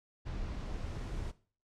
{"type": "noise with low-pass filter sweep", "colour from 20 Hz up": "brown", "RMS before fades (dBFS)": -39, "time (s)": [0.25, 1.32], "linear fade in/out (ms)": 20, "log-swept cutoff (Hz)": [4900, 8800], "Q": 0.88, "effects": ["noise-tail reverb RT60 0.4 s tail -17 dB re dry"]}